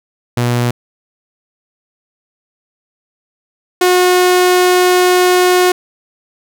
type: tone pair in turn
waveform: sawtooth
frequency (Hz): 120.9 / 362.3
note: B2 / F#4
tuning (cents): -36 / -36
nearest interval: octave + perfect fifth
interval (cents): 1900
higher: second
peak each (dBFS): -8 / -4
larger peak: second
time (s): 0.37-0.71 / 3.81-5.72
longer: second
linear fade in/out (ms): 5
effects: none